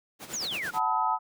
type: noise with tremolo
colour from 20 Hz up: pink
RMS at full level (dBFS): -37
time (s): 0.19-0.8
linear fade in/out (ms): 50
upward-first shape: sine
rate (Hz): 9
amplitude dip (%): 75
type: exponential sweep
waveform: sine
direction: down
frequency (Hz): 7340 to 1356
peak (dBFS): -30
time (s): 0.33-0.71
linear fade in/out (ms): 10
type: chord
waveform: sine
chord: B dominant seventh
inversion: second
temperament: equal with one note detuned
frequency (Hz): 740 / 880 / 987.8 / 1272.9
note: F#5 / A5 / B5 / D#6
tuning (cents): 0 / 0 / 0 / +39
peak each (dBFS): -32 / -27 / -30 / -29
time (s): 0.73-1.19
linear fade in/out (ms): 50
effects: high-pass 150 Hz 12 dB/octave